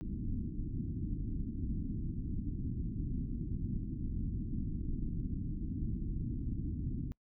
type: low-pass noise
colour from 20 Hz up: pink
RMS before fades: -37 dBFS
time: 0.01-7.12 s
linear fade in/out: 0 ms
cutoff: 300 Hz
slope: 48 dB/octave
effects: noise-tail reverb RT60 0.1 s tail -25 dB re dry